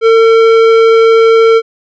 triangle tone with tanh clipping, 452.1 Hz, A4, 47 cents sharp, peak -5 dBFS, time 0.01-1.62 s, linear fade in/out 50 ms, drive 18 dB, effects none

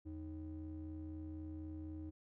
triangle ring-modulated tone, 114.5 Hz, A#2, 31 cents flat, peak -39 dBFS, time 0.05-2.11 s, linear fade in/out 20 ms, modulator 197 Hz, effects none

